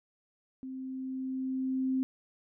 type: tone with level ramp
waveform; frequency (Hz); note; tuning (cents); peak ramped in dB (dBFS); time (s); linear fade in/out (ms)
sine; 261.6; C4; 0; -38 to -26; 0.63-2.03; 0
effects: none